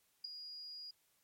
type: tone with ADSR envelope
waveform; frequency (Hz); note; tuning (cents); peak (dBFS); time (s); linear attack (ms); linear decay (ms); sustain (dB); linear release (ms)
sine; 4873; D#8; -37; -35; 0.24-0.91; 10; 4; -11; 6
effects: white hiss -75 dBFS RMS until 1.23 s + MP3 64 kbps